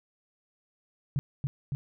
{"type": "tone with echo", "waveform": "sine", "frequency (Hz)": 138.59, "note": "C#3", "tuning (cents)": 0, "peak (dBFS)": -24, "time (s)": [1.16, 1.19], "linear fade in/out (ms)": 0, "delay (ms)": 280, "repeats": 2, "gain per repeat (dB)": -2, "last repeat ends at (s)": 1.75, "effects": []}